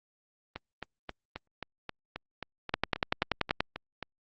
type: two click trains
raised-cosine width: 0.3 ms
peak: -20 / -9 dBFS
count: 14 / 10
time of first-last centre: 0.56-4.027 / 2.74-3.605 s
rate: 3.75 / 10.4 Hz
effects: low-pass 5000 Hz 12 dB/octave + Opus 24 kbps